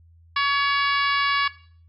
harmonic tone, 564 Hz, C#5, 30 cents sharp, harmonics 2 / 3 / 4 / 5 / 6 / 7 / 8 / 9, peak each -22 / -26 / -28 / -30 / -32 / -33 / -34 / -35 dBFS, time 0.36-1.48 s, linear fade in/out 5 ms, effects noise-tail reverb RT60 0.5 s tail -17 dB re dry + added 83 Hz sine -50 dBFS peak until 1.88 s

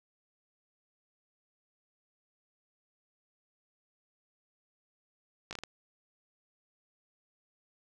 slowing click train, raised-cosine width 0.2 ms, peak -22 dBFS, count 5, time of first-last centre 5.51-5.636 s, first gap 18 ms, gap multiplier 1.39, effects none

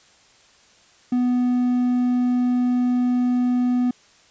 triangle tone, 247.4 Hz, B3, 3 cents sharp, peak -15 dBFS, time 1.12-3.91 s, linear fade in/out 5 ms, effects white hiss -54 dBFS RMS until 4.3 s + resampled to 16000 Hz

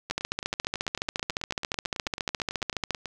two click trains, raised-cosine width 0.2 ms, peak -17 / -10 dBFS, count 28 / 41, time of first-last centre 0.1-3.057 / 0.11-2.907 s, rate 9.13 / 14.3 Hz, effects none

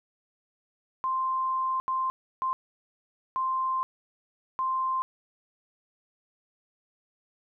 sine tone bursts at uneven times, 1046 Hz, C6, 1 cent flat, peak -25 dBFS, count 5, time 1.04-1.8 / 1.88-2.1 / 2.42-2.53 / 3.36-3.83 / 4.59-5.02 s, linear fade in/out 0 ms, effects none

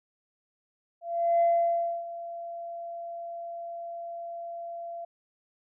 sine tone with ADSR envelope, 682 Hz, F5, 41 cents flat, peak -18 dBFS, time 1.01-5.05 s, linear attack 400 ms, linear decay 630 ms, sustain -17 dB, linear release 7 ms, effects tanh soft clip ceiling -16 dBFS

